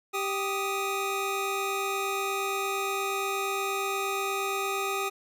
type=tone pair together; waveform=25% pulse; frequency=392 / 1244.5 Hz; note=G4 / D#6; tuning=0 / 0 cents; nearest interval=octave + minor sixth; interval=2000 cents; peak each=-27 dBFS; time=0.13-5.1 s; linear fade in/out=20 ms; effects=none